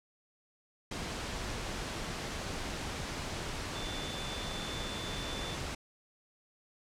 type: tone in noise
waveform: sine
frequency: 3520 Hz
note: A7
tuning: in tune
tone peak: -43 dBFS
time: 3.75-5.55 s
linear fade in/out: 5 ms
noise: pink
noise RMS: -38 dBFS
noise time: 0.91-5.75 s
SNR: -8 dB
effects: low-pass 7000 Hz 12 dB/octave